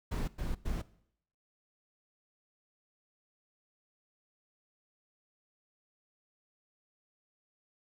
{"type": "noise bursts", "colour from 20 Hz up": "brown", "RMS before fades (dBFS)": -34, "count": 3, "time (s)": [0.11, 0.82], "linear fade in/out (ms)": 10, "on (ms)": 170, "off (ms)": 100, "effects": ["noise-tail reverb RT60 0.7 s tail -19 dB re dry"]}